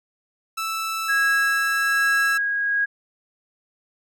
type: tone with pitch glide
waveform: sawtooth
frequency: 1318.5 to 1326.9 Hz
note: E6 to E6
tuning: 0 to +11 cents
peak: -21 dBFS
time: 0.57-2.38 s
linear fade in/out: 10 ms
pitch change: +11 cents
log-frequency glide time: 1-2.2 s
type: tone with tremolo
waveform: sine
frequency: 1644 Hz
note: G#6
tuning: 18 cents flat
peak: -17 dBFS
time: 1.08-2.86 s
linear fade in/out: 20 ms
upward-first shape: sine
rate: 1.2 Hz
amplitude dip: 35%
effects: none